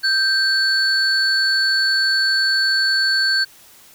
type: tone pair together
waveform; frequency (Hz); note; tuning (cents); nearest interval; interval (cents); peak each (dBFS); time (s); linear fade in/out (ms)
sine; 1568 / 4435; G6 / C#8; 0 / 0; octave + tritone; 1800; -16; 0.03-3.45; 20
effects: tanh soft clip ceiling -10 dBFS + white hiss -47 dBFS RMS until 3.94 s